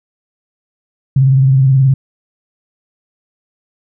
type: tone with vibrato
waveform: sine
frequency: 133.7 Hz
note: C3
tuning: 38 cents sharp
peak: -6 dBFS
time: 1.16-1.94 s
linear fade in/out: 5 ms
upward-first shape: triangle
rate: 19 Hz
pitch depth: 74 cents each way
effects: none